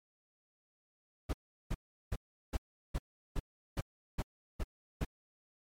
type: noise bursts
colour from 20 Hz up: brown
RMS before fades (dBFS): -33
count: 10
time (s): 1.29-5.05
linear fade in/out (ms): 10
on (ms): 43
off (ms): 370
effects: MP3 64 kbps